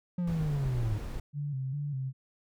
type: linear sweep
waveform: triangle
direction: down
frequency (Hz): 180.3 to 101.2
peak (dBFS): -26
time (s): 0.18-0.98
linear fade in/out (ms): 5
type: noise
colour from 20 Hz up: brown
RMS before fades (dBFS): -37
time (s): 0.27-1.2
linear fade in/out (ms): 5
type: tone with vibrato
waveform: sine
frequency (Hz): 138.59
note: C#3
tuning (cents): 0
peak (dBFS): -31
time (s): 1.33-2.13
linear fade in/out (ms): 50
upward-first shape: square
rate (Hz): 2.5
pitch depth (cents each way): 80
effects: none